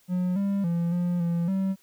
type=tone with pitch steps; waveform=triangle; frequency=180.8 / 198.7 / 170.3 / 175.9 / 170.3 / 192.1 Hz; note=F#3 / G3 / F3 / F3 / F3 / G3; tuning=-40 / +24 / -43 / +13 / -43 / -35 cents; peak=-21 dBFS; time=0.08-1.76 s; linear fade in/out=50 ms; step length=280 ms; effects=white hiss -62 dBFS RMS until 1.82 s